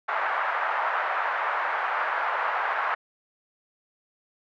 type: band-pass noise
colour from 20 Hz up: white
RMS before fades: -27 dBFS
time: 0.08-2.95 s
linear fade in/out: 10 ms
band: 690 to 1600 Hz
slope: 24 dB/octave
effects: none